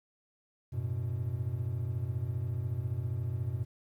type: tone cluster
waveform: triangle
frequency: 93.3 / 109.2 / 123.7 Hz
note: F#2 / A2 / B2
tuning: +15 / -13 / +3 cents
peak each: -34 / -37 / -32 dBFS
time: 0.72-3.65 s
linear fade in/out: 20 ms
effects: 11-bit